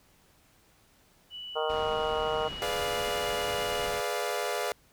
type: tone with pitch glide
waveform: sine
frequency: 2960 to 2914 Hz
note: F#7 to F#7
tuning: 0 to -27 cents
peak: -38 dBFS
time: 1.3-3.9 s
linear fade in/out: 50 ms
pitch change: -27 cents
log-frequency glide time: 1.68-1.75 s
type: harmonic tone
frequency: 155.4 Hz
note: D#3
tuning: 2 cents flat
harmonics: 3 / 4 / 5 / 6 / 7 / 8 / 9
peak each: -31 / -33 / -35 / -37 / -38 / -39 / -40 dBFS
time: 1.55-2.49 s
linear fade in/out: 20 ms
type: low-pass noise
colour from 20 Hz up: pink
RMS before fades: -42 dBFS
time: 1.69-4.01 s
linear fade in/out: 10 ms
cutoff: 4200 Hz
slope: 12 dB/octave
type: chord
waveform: sawtooth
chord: G# diminished seventh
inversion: none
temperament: equal with one note detuned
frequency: 420.9 / 493.9 / 587.3 / 698.5 Hz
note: G#4 / B4 / D5 / F5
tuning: +23 / 0 / 0 / 0 cents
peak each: -31 dBFS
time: 2.62-4.72 s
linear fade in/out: 0 ms
effects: pink hiss -63 dBFS RMS until 4.92 s